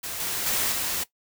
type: noise with level steps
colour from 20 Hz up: white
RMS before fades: -33 / -29 / -25 / -28 dBFS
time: 0.03-1.04 s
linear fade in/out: 10 ms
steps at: 0.2 / 0.46 / 0.72 s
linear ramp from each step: 2 ms
effects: noise-tail reverb RT60 0.1 s tail -17 dB re dry